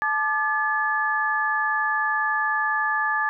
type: tone cluster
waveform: sine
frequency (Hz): 868 / 1188 / 1718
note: A5 / D6 / A6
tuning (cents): -24 / +20 / -42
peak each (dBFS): -27 / -26 / -23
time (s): 0.02-3.29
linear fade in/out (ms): 0
effects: none